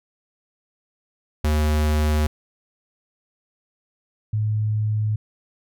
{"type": "tone pair in turn", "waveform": ["square", "sine"], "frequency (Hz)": [76, 107.22], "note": ["D#2", "A2"], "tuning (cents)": [-40, -44], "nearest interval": "tritone", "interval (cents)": 596, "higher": "second", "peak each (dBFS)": [-18, -19], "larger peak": "first", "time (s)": [[1.44, 2.27], [4.33, 5.16]], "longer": "neither", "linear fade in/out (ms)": 5, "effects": []}